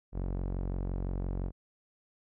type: tone with low-pass filter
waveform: sawtooth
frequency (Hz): 45.84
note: F#1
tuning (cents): -15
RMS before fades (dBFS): -34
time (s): 0.12-1.52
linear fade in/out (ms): 50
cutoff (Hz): 670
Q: 0.66
effects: none